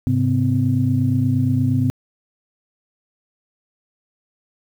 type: tone cluster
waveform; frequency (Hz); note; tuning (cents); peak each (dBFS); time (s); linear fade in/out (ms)
sine; 104.8 / 133.3 / 255; G#2 / C3 / C4; +16 / +33 / -44; -19; 0.07-1.9; 0
effects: tanh soft clip ceiling -5 dBFS + 8-bit